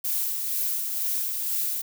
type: noise with tremolo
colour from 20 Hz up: violet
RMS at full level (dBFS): -26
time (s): 0.04-1.82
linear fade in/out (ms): 10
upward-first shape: sine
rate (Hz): 2.1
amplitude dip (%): 35
effects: none